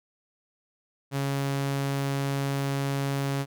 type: tone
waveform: sawtooth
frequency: 138.59 Hz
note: C#3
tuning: in tune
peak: -22 dBFS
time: 1.11-3.46 s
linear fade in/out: 50 ms
effects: none